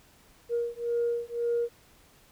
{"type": "beating tone pair", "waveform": "sine", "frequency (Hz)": [471.4, 473.3], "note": ["A#4", "A#4"], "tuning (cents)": [19, 26], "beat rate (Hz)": 1.9, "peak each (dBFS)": -29, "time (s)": [0.49, 1.69], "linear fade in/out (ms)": 50, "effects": ["tanh soft clip ceiling -20 dBFS", "pink hiss -59 dBFS RMS until 2.31 s"]}